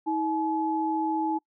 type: tone pair together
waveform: sine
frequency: 320 / 854.3 Hz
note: D#4 / G#5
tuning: +49 / +49 cents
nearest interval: octave + perfect fourth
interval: 1700 cents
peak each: -27 dBFS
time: 0.06-1.39 s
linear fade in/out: 20 ms
effects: noise-tail reverb RT60 0.1 s tail -26 dB re dry